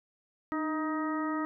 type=harmonic tone with a mistuned harmonic; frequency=314.5 Hz; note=D#4; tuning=19 cents sharp; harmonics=1 / 2 / 3 / 4 / 5 / 6; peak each=-31 / -41 / -40 / -36 / -50 / -42 dBFS; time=0.52-1.45 s; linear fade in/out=0 ms; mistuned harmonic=1; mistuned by=-43 cents; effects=none